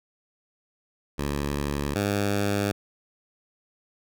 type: tone pair in turn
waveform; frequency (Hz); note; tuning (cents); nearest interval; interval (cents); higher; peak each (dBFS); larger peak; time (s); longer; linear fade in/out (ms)
10% pulse; 71.6 / 101.26; D2 / G#2; -43 / -43; tritone; 600; second; -18 / -15; second; 1.18-1.95 / 1.95-2.72; neither; 10
effects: none